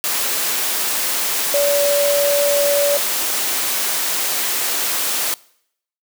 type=tone in noise; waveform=sine; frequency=573 Hz; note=D5; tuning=43 cents flat; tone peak=-14 dBFS; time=1.54-2.97 s; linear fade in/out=0 ms; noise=white; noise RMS=-20 dBFS; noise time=0.04-5.34 s; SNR=+3 dB; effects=noise-tail reverb RT60 0.7 s tail -23 dB re dry + high-pass 300 Hz 12 dB/octave